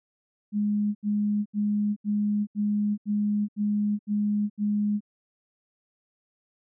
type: tone bursts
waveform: sine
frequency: 207.7 Hz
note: G#3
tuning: in tune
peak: -22 dBFS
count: 9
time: 0.52-5.006 s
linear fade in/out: 50 ms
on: 430 ms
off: 77 ms
effects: none